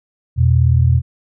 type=tone pair together; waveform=sine; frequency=84.94 / 123.47 Hz; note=F2 / B2; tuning=-48 / 0 cents; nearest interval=tritone; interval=648 cents; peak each=-12 dBFS; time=0.36-1.02 s; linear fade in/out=50 ms; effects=none